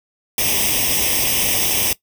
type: noise with comb filter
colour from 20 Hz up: white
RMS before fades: -18 dBFS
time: 0.38-1.93 s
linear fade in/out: 2 ms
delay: 0.35 ms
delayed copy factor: +0.9
effects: noise-tail reverb RT60 0.1 s tail -18 dB re dry